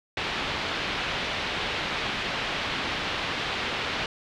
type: low-pass noise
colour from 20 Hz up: white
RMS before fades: -30 dBFS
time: 0.17-4.06 s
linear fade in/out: 2 ms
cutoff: 3600 Hz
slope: 24 dB/octave
effects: none